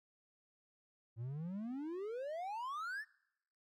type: exponential sweep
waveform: triangle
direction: up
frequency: 110 to 1834 Hz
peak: -38 dBFS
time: 1.16-3.05 s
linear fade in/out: 50 ms
effects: noise-tail reverb RT60 0.8 s tail -23 dB re dry